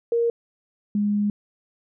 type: tone pair in turn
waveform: sine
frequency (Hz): 467.5 / 206.3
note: A#4 / G#3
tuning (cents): +5 / -11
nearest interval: octave + major second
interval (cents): 1416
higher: first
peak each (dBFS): -18 / -19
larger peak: first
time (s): 0.12-0.3 / 0.95-1.3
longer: second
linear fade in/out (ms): 2
effects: none